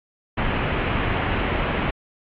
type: low-pass noise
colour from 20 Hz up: pink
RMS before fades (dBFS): -23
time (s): 0.37-1.91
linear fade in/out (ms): 10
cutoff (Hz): 3000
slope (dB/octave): 48
effects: AAC 64 kbps